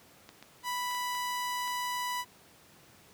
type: clicks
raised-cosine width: 0.2 ms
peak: -30 dBFS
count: 6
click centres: 0.291 / 0.426 / 0.912 / 0.948 / 1.151 / 1.677 s
type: tone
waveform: sawtooth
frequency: 987.8 Hz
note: B5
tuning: in tune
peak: -28 dBFS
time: 0.63-2.25 s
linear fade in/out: 50 ms
effects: pink hiss -58 dBFS RMS until 3.13 s + high-pass 100 Hz 12 dB/octave